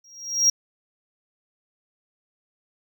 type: tone with exponential growth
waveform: triangle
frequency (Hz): 5630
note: F8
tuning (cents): +13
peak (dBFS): -11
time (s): 0.04-0.5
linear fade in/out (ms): 5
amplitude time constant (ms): 100
effects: none